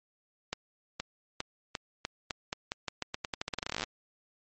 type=accelerating click train; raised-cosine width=0.2 ms; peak=-15 dBFS; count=29; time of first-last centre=0.53-3.838 s; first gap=470 ms; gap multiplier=0.86; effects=MP3 32 kbps